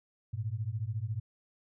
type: beating tone pair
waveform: sine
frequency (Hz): 102.3 / 116.3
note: G#2 / A#2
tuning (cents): -26 / -4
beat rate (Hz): 14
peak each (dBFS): -35 / -35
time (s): 0.33-1.2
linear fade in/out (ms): 10
effects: none